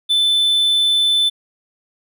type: tone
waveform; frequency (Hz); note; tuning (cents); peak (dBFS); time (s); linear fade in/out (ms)
triangle; 3520; A7; 0; -11; 0.09-1.3; 20
effects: none